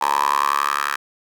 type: tone with high-pass filter sweep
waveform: 10% pulse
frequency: 71 Hz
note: C#2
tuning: 42 cents sharp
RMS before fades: -20 dBFS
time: 0.01-0.96 s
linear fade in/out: 5 ms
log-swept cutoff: 880 to 1400 Hz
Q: 6.3
effects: none